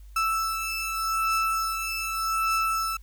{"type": "beating tone pair", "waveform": "35% pulse", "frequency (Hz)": [1318.5, 1319.34], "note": ["E6", "E6"], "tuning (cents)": [0, 1], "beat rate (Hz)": 0.84, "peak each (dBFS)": [-28, -25], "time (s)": [0.16, 2.97], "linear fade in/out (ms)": 5, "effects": ["added 50 Hz sine -43 dBFS peak until 3.02 s", "white hiss -64 dBFS RMS until 3.02 s"]}